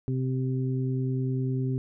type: harmonic tone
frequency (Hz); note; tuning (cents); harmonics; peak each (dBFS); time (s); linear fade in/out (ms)
130; C3; -11; 1 / 2 / 3; -26 / -32 / -36; 0.08-1.78; 0
effects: none